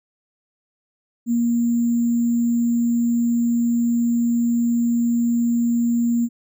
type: tone with sample-and-hold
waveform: sine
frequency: 235.7 Hz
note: A#3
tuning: 19 cents sharp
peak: -16 dBFS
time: 1.26-6.29 s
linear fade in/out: 50 ms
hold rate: 7350 Hz
effects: none